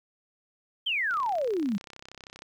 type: exponential sweep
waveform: sine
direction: down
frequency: 3229 to 186.7 Hz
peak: -25 dBFS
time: 0.86-1.78 s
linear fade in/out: 10 ms
type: click train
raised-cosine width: 0.2 ms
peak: -27 dBFS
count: 44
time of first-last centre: 1.11-2.421 s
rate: 32.8 Hz
effects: 10-bit